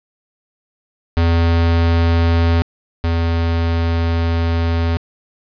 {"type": "tone pair in turn", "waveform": "square", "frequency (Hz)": [83.9, 83.58], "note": ["E2", "E2"], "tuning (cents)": [31, 24], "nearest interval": "unison", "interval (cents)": 7, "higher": "first", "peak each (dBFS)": [-12, -15], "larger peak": "first", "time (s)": [[1.17, 2.62], [3.04, 4.97]], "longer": "second", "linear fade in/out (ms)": 0, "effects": ["resampled to 11025 Hz", "8-bit"]}